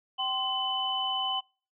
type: tone cluster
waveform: sine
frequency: 771 / 1044 / 3011 Hz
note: G5 / C6 / F#7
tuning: -29 / -4 / +30 cents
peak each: -33 / -35 / -29 dBFS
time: 0.18-1.41 s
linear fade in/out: 20 ms
effects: noise-tail reverb RT60 0.4 s tail -26 dB re dry